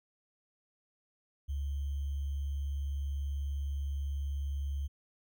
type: tone with sample-and-hold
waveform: sine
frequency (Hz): 70.3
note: C#2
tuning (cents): +25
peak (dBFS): -32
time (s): 1.48-4.88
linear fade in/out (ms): 20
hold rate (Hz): 3150
effects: none